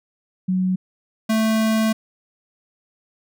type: tone pair in turn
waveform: sine / square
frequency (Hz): 185.3 / 220.4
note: F#3 / A3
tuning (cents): +3 / +3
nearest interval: minor third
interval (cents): 300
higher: second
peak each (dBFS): -17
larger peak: neither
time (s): 0.48-0.76 / 1.29-1.93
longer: second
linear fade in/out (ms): 10
effects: none